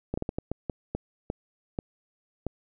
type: slowing click train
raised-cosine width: 2 ms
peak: -16 dBFS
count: 11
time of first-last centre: 0.14-2.467 s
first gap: 35 ms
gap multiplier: 1.39
effects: none